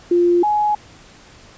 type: tone pair in turn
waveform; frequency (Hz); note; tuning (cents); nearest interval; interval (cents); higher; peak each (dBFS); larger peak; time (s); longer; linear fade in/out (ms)
sine; 349.2 / 839; F4 / G#5; 0 / +17; octave + minor third; 1517; second; -11 / -14; first; 0.11-0.43 / 0.43-0.75; neither; 5
effects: pink hiss -45 dBFS RMS until 1.57 s + resampled to 16000 Hz